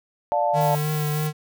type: chord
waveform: sine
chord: D minor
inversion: none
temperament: just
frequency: 587.3 / 704.8 / 881 Hz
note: D5 / F5 / A5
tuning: 0 / +16 / +2 cents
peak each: -23 dBFS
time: 0.32-0.75 s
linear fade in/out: 0 ms
type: tone with vibrato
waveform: square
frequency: 151.1 Hz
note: D3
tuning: 50 cents sharp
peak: -23 dBFS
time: 0.53-1.33 s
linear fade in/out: 50 ms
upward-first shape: sine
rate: 3.2 Hz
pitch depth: 21 cents each way
type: noise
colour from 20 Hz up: violet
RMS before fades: -35 dBFS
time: 0.61-1.27 s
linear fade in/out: 0 ms
effects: none